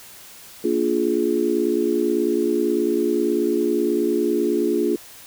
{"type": "chord", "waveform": "sine", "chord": "Bb dominant seventh", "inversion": "none", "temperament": "just", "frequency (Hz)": [233.1, 291.4, 349.6, 419.5], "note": ["Bb3", "D4", "F4", "Ab4"], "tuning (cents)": [0, -13, 2, 17], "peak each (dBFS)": [-26, -24, -21, -23], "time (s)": [0.64, 4.96], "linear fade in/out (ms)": 5, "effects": ["white hiss -43 dBFS RMS until 5.26 s"]}